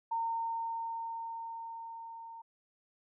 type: tone with level ramp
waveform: sine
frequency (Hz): 915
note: A#5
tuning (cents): -32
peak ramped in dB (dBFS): -30 to -45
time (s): 0.11-2.42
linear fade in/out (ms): 10
effects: none